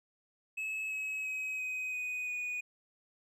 triangle tone with pitch steps, 2586 / 2562 / 2539 / 2515 / 2492 / 2469 Hz, E7 / E7 / D#7 / D#7 / D#7 / D#7, -34 / -50 / +34 / +18 / +2 / -14 cents, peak -33 dBFS, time 0.57-2.61 s, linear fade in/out 10 ms, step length 340 ms, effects none

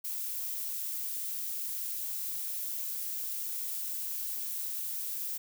violet noise, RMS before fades -36 dBFS, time 0.04-5.38 s, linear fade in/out 10 ms, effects none

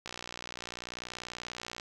click train, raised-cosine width 0.2 ms, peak -22 dBFS, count 106, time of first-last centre 0.06-1.798 s, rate 60.4 Hz, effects none

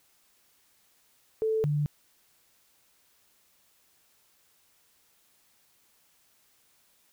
sine tone pair in turn, 440 / 147.47 Hz, A4 / D3, 0 / +8 cents, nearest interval octave + perfect fifth, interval 1892 cents, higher first, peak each -24 dBFS, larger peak neither, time 1.42-1.64 / 1.64-1.86 s, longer neither, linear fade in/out 0 ms, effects white hiss -66 dBFS RMS until 7.12 s

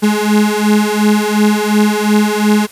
35% pulse beating tone pair, 209 / 211.8 Hz, G#3 / G#3, +11 / +34 cents, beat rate 2.8 Hz, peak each -11 dBFS, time 0.02-2.67 s, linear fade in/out 20 ms, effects white hiss -39 dBFS RMS until 2.71 s + resampled to 32000 Hz

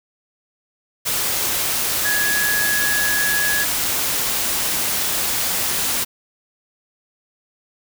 sine tone in noise, 1677 Hz, G#6, 16 cents sharp, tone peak -19 dBFS, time 2.04-3.65 s, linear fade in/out 20 ms, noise white, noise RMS -21 dBFS, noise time 1.05-6.05 s, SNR -1 dB, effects none

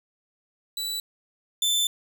sawtooth tone pair in turn, 3951 / 3536 Hz, B7 / A7, 0 / +8 cents, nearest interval major second, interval 192 cents, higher first, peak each -25 / -18 dBFS, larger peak second, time 0.77-1 / 1.62-1.87 s, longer second, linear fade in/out 2 ms, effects none

